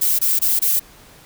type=noise bursts; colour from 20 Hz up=violet; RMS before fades=-17 dBFS; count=4; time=0.01-0.796 s; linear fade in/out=10 ms; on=180 ms; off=22 ms; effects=pink hiss -46 dBFS RMS until 1.25 s